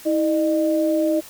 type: tone pair together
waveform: sine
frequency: 322.3 / 608.4 Hz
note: E4 / D#5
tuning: -39 / -39 cents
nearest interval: major seventh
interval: 1100 cents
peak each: -19 / -20 dBFS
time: 0.05-1.21 s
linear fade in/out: 20 ms
effects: white hiss -42 dBFS RMS until 1.29 s